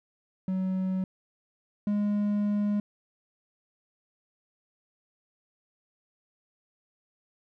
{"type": "tone pair in turn", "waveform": "triangle", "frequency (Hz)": [187.6, 206.4], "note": ["F#3", "G#3"], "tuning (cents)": [24, -10], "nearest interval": "major second", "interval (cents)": 166, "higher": "second", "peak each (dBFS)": [-24, -22], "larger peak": "second", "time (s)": [[0.48, 1.04], [1.87, 2.8]], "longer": "second", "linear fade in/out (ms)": 2, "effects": []}